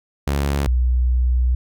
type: tone pair in turn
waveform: sawtooth / sine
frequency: 70.5 / 61.91 Hz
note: C#2 / B1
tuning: +30 / +5 cents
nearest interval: major second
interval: 225 cents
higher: first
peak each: -14 dBFS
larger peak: neither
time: 0.27-0.67 / 0.67-1.55 s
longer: second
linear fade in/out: 5 ms
effects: none